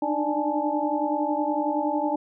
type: tone cluster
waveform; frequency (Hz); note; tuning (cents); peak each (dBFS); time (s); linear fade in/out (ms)
sine; 296.1 / 306.9 / 591 / 832 / 880; D4 / D#4 / D5 / G#5 / A5; +14 / -24 / +11 / +3 / 0; -29; 0.02-2.16; 5
effects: none